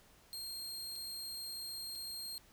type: tone with dropouts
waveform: sawtooth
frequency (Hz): 4211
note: C8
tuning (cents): +10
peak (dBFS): -39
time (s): 0.33-2.38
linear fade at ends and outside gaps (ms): 0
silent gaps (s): 0.956-0.96 / 1.952-1.956
effects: pink hiss -64 dBFS RMS until 2.52 s